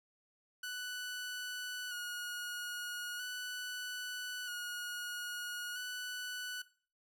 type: tone with vibrato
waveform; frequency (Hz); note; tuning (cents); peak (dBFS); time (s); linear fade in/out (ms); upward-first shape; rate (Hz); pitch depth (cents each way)
sawtooth; 1466; F#6; -16; -36; 0.63-6.62; 5; square; 0.39; 25
effects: noise-tail reverb RT60 0.4 s tail -17 dB re dry